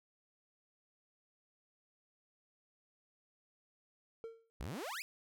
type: tone with exponential decay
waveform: triangle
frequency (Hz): 454.9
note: A#4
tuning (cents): -42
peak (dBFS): -38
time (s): 4.24-4.5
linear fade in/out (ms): 0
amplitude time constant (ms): 56
type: exponential sweep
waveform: sawtooth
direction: up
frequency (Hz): 48.65 to 2637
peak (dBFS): -37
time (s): 4.6-5.02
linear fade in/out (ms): 0
effects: none